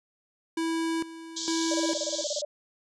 square tone with tremolo, 327.6 Hz, E4, 11 cents flat, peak -27 dBFS, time 0.57-2.24 s, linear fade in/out 5 ms, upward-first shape square, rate 1.1 Hz, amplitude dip 80%
white band-pass noise, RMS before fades -34 dBFS, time 1.36-2.42 s, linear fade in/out 10 ms, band 3200 to 7400 Hz, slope 96 dB/octave
sine tone bursts, 591 Hz, D5, 11 cents sharp, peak -28 dBFS, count 13, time 1.71-2.45 s, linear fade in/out 5 ms, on 32 ms, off 27 ms
effects resampled to 24000 Hz

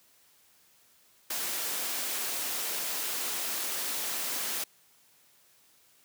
white high-pass noise, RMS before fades -33 dBFS, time 1.3-4.64 s, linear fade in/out 5 ms, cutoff 240 Hz, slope 12 dB/octave, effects white hiss -63 dBFS RMS until 6.04 s + high-pass 80 Hz 12 dB/octave

